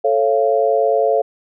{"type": "chord", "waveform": "sine", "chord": "A augmented", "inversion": "none", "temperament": "just", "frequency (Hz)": [440, 550, 687.5], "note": ["A4", "C#5", "E#5"], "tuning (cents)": [0, -14, -27], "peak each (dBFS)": -17, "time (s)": [0.04, 1.22], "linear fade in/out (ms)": 10, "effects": []}